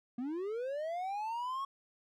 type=linear sweep; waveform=triangle; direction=up; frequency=233.1 to 1110 Hz; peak=-33 dBFS; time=0.18-1.65 s; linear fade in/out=5 ms; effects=none